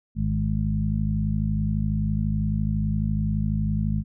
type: harmonic tone with a mistuned harmonic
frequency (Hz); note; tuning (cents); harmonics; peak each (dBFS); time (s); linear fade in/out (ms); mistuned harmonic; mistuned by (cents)
51.91; G#1; 0; 1 / 2 / 3 / 4; -27 / -27 / -27 / -27; 0.15-4.04; 50; 4; +20
effects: none